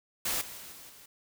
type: noise with level steps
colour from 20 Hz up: white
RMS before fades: -31 / -44 / -46 / -49 / -53 dBFS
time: 0.25-1.06 s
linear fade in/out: 5 ms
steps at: 0.41 / 0.57 / 0.72 / 0.89 s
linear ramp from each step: 5 ms
effects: none